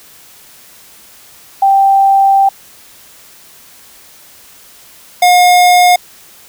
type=tone pair in turn; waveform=sine / square; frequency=784 / 716.9 Hz; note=G5 / F5; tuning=0 / +45 cents; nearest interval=major second; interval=155 cents; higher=first; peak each=-5 dBFS; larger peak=neither; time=1.62-2.49 / 5.22-5.96 s; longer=first; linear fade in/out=5 ms; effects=white hiss -40 dBFS RMS until 6.48 s